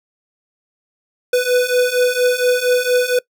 square beating tone pair, 493.9 / 498.2 Hz, B4 / B4, 0 / +15 cents, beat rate 4.3 Hz, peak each -18 / -16 dBFS, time 1.33-3.19 s, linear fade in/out 5 ms, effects noise-tail reverb RT60 0.1 s tail -22 dB re dry

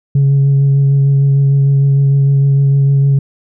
sine tone with vibrato, 138.59 Hz, C#3, in tune, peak -5 dBFS, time 0.15-3.19 s, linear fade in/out 5 ms, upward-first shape triangle, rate 6.6 Hz, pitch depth 16 cents each way, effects tanh soft clip ceiling -5 dBFS

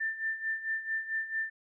sine tone with tremolo, 1783 Hz, A6, 22 cents sharp, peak -28 dBFS, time 0-1.5 s, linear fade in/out 10 ms, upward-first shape sine, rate 4.5 Hz, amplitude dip 75%, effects none

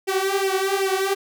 sawtooth tone with flanger, 387 Hz, G4, 22 cents flat, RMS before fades -22 dBFS, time 0.07-1.15 s, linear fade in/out 20 ms, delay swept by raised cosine 0.36 to 4.66 ms, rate 2.6 Hz, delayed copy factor +0.85, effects none

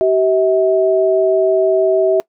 sine tone pair together, 383.2 / 644 Hz, G4 / E5, -39 / -41 cents, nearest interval major sixth, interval 898 cents, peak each -13 dBFS, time 0.01-2.2 s, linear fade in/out 0 ms, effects noise-tail reverb RT60 0.1 s tail -23 dB re dry

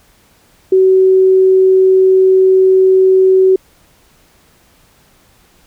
sine tone, 377.4 Hz, F#4, 34 cents sharp, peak -5 dBFS, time 0.72-3.56 s, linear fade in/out 5 ms, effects pink hiss -50 dBFS RMS until 5.66 s

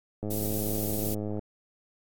click train, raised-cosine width 2 ms, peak -21 dBFS, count 123, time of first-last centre 0.23-1.392 s, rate 105 Hz
violet noise, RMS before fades -33 dBFS, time 0.3-1.15 s, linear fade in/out 10 ms
effects AAC 64 kbps

